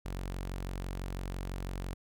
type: tone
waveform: sawtooth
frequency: 46 Hz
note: F#1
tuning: 9 cents flat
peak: -32 dBFS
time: 0.05-1.94 s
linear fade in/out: 10 ms
effects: none